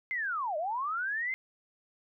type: linear two-way sweep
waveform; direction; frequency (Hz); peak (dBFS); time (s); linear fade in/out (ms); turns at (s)
sine; down then up; 2115 to 587.3 to 2115; -30; 0.11-1.34; 0; 0.57
effects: none